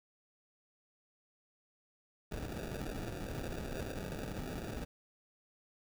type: noise with sample-and-hold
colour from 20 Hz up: pink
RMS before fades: -41 dBFS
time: 2.31-4.85 s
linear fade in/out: 10 ms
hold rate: 1050 Hz
effects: none